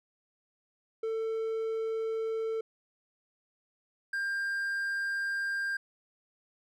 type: tone pair in turn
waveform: triangle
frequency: 446.2 / 1596.1 Hz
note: A4 / G6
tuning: +24 / +31 cents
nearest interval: octave + minor seventh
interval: 2207 cents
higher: second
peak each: -28 dBFS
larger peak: neither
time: 1.03-2.61 / 4.13-5.77 s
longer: second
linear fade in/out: 5 ms
effects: none